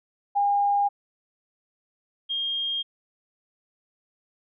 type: tone pair in turn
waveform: sine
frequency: 810 / 3225 Hz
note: G#5 / G7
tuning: -43 / +48 cents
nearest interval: 2 octaves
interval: 2391 cents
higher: second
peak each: -19 / -25 dBFS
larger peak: first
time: 0.35-0.89 / 2.29-2.83 s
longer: neither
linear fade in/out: 20 ms
effects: none